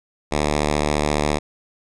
5% pulse tone, 74.5 Hz, D2, 25 cents sharp, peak -7 dBFS, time 0.31-1.39 s, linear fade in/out 20 ms, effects resampled to 22050 Hz

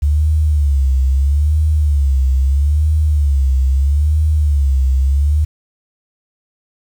sine tone with vibrato, 71.3 Hz, C#2, 49 cents sharp, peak -10 dBFS, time 0.02-5.45 s, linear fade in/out 10 ms, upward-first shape sine, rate 0.77 Hz, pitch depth 140 cents each way, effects 7-bit

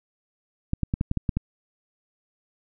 clicks, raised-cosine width 5 ms, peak -11 dBFS, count 8, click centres 0.734 / 0.833 / 0.939 / 1.011 / 1.114 / 1.173 / 1.292 / 1.37 s, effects none

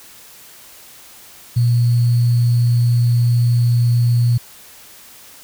sine tone with sample-and-hold, 119.9 Hz, A#2, 49 cents sharp, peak -11 dBFS, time 1.56-4.38 s, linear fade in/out 10 ms, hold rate 4410 Hz, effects white hiss -42 dBFS RMS until 5.43 s

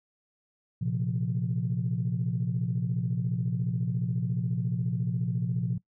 sine chord, Bb suspended second, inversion none, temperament equal with one note detuned, 116.54 / 130.81 / 173.51 Hz, Bb2 / C3 / F3, 0 / 0 / -11 cents, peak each -30 dBFS, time 0.81-5.78 s, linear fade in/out 10 ms, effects noise-tail reverb RT60 0.1 s tail -21 dB re dry + tanh soft clip ceiling -18 dBFS

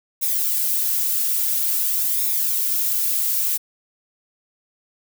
violet noise with flanger, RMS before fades -21 dBFS, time 0.21-3.58 s, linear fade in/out 20 ms, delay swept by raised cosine 0.66 to 3.36 ms, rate 0.49 Hz, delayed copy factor -0.6, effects none

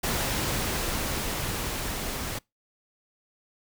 pink noise with level ramp, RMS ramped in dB -27 to -33 dBFS, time 0.03-2.39 s, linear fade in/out 10 ms, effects noise-tail reverb RT60 0.2 s tail -25 dB re dry

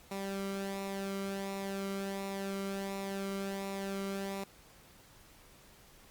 sawtooth tone with flanger, 196 Hz, G3, in tune, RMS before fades -38 dBFS, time 0.11-4.44 s, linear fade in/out 5 ms, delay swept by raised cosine 0.63 to 1.16 ms, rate 1.4 Hz, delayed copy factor -0.55, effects pink hiss -59 dBFS RMS until 6.1 s + Opus 48 kbps

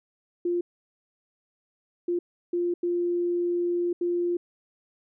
sine tone bursts at uneven times, 349.2 Hz, F4, in tune, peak -23 dBFS, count 5, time 0.45-0.61 / 2.08-2.19 / 2.53-2.74 / 2.83-3.93 / 4.01-4.37 s, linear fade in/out 5 ms, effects none

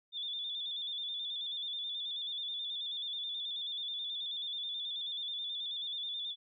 sine tone with vibrato, 3520 Hz, A7, in tune, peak -36 dBFS, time 0.12-6.36 s, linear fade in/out 50 ms, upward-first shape square, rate 9.3 Hz, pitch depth 43 cents each way, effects none

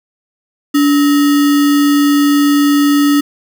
sine tone with sample-and-hold, 288.3 Hz, D4, 32 cents flat, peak -7 dBFS, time 0.74-3.21 s, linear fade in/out 10 ms, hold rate 1575 Hz, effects none

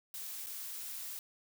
blue noise with dropouts, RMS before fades -43 dBFS, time 0.14-1.19 s, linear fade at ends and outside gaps 1 ms, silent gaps 0.462-0.468 s, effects none

